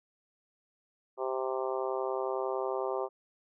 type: harmonic tone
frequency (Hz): 130.81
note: C3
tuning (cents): 0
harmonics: 3 / 4 / 5 / 6 / 7 / 8 / 9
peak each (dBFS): -34 / -36 / -38 / -40 / -41 / -42 / -43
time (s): 1.17-3.09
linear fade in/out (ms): 50
effects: none